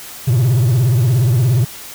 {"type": "tone with vibrato", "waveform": "triangle", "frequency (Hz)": 122.5, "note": "B2", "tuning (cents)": -14, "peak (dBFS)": -8, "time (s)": [0.27, 1.65], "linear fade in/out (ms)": 10, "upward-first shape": "triangle", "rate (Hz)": 17, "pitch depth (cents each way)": 240, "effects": ["white hiss -33 dBFS RMS until 1.94 s"]}